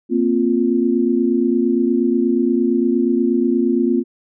sine chord, Bb suspended second, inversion none, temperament equal, 233.1 / 261.6 / 349.2 Hz, Bb3 / C4 / F4, 0 / 0 / 0 cents, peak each -18 dBFS, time 0.09-4.04 s, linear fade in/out 50 ms, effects none

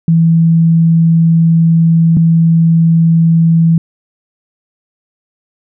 sine tone pair in turn, 164.81 / 164.81 Hz, E3 / E3, 0 / 0 cents, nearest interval unison, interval 0 cents, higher neither, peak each -5 dBFS, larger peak neither, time 0.08-2.17 / 2.17-3.78 s, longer first, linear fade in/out 2 ms, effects none

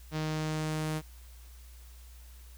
sawtooth tone with low-pass filter sweep, 155.56 Hz, D#3, in tune, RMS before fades -33 dBFS, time 0.11-1.02 s, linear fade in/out 50 ms, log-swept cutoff 5100 to 12000 Hz, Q 1.2, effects added 60 Hz sine -48 dBFS peak until 2.57 s + white hiss -59 dBFS RMS until 2.57 s

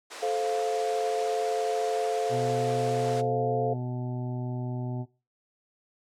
pink band-pass noise, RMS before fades -42 dBFS, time 0.1-3.22 s, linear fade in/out 20 ms, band 420 to 8900 Hz, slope 24 dB/octave
sine chord, F major, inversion first, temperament just, 436.5 / 523.8 / 698.5 Hz, A4 / C5 / F5, -14 / +2 / 0 cents, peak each -28 / -33 / -29 dBFS, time 0.22-3.74 s, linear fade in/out 10 ms
harmonic tone, 124.3 Hz, B2, 12 cents sharp, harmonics 1 / 2 / 3 / 5 / 6 / 7, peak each -31 / -37 / -41 / -45 / -47 / -48 dBFS, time 2.29-5.06 s, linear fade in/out 50 ms
effects noise-tail reverb RT60 0.3 s tail -19 dB re dry

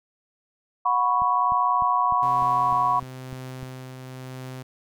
sine chord, F# suspended fourth, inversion none, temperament equal with one note detuned, 728.1 / 987.8 / 1108.7 Hz, F#5 / B5 / C#6, -28 / 0 / 0 cents, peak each -26 / -22 / -22 dBFS, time 0.85-3 s, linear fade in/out 10 ms
click train, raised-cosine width 5 ms, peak -27 dBFS, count 9, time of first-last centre 1.22-3.63 s, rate 3.32 Hz
sawtooth tone with tremolo, 129.3 Hz, C3, 20 cents flat, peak -30 dBFS, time 2.22-4.63 s, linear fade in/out 10 ms, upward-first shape triangle, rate 1 Hz, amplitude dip 35%
effects none

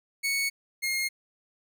sawtooth tone pair in turn, 2217 / 2139 Hz, C#7 / C7, 0 / +38 cents, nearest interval minor second, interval 62 cents, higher first, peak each -22 / -23 dBFS, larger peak first, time 0.23-0.5 / 0.82-1.09 s, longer neither, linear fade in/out 20 ms, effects none

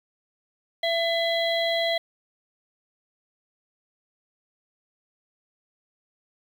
harmonic tone with a mistuned harmonic, 670 Hz, E5, 28 cents sharp, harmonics 1 / 3 / 5 / 6, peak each -24 / -29 / -29 / -32 dBFS, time 0.83-1.98 s, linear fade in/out 5 ms, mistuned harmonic 5, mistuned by -28 cents, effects 8-bit

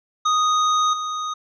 square tone with level steps, 1244.5 Hz, D#6, in tune, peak -17 / -25 dBFS, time 0.25-1.34 s, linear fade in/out 10 ms, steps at 0.93 s, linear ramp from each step 5 ms, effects resampled to 16000 Hz

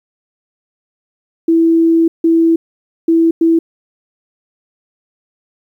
sine tone bursts at uneven times, 329.6 Hz, E4, in tune, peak -7 dBFS, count 4, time 1.48-2.08 / 2.24-2.56 / 3.08-3.31 / 3.41-3.59 s, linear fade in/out 5 ms, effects 8-bit

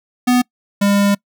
square tone pair in turn, 248 / 201.4 Hz, B3 / G3, +7 / +47 cents, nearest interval major third, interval 360 cents, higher first, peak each -11 / -12 dBFS, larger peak first, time 0.27-0.42 / 0.81-1.15 s, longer second, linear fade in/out 10 ms, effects noise-tail reverb RT60 0.1 s tail -25 dB re dry

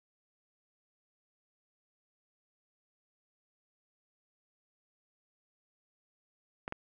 clicks, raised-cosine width 0.5 ms, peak -22 dBFS, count 2, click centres 6.679 / 6.724 s, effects none

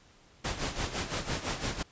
pink noise with tremolo, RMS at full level -31 dBFS, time 0.44-1.83 s, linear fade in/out 10 ms, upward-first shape sine, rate 5.9 Hz, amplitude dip 70%, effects pink hiss -60 dBFS RMS until 1.91 s + resampled to 16000 Hz

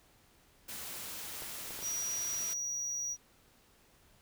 white noise, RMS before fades -43 dBFS, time 0.68-2.54 s, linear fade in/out 10 ms
clicks, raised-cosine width 1 ms, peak -34 dBFS, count 4, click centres 1.422 / 1.707 / 1.79 / 1.827 s
triangle tone, 5780 Hz, F#8, 41 cents flat, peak -33 dBFS, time 1.81-3.17 s, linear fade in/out 50 ms
effects pink hiss -65 dBFS RMS until 4.21 s

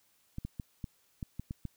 clicks, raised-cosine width 5 ms, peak -25 dBFS, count 8, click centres 0.384 / 0.45 / 0.598 / 0.842 / 1.228 / 1.396 / 1.509 / 1.653 s, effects white hiss -70 dBFS RMS until 1.76 s

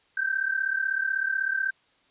sine tone pair together, 1544 / 1580.1 Hz, G6 / G6, -27 / +13 cents, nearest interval unison, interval 40 cents, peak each -27 dBFS, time 0.17-1.71 s, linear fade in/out 5 ms, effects white hiss -64 dBFS RMS until 2.1 s + resampled to 8000 Hz

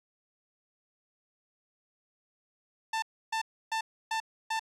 sawtooth tone bursts, 890 Hz, A5, 20 cents sharp, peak -25 dBFS, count 5, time 2.93-4.595 s, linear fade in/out 5 ms, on 93 ms, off 300 ms, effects low-pass 7000 Hz 12 dB/octave + 11-bit

